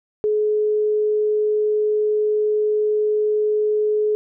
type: tone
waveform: sine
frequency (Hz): 424.4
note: G#4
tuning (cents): +38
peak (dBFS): -16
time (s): 0.24-4.15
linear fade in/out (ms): 0
effects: none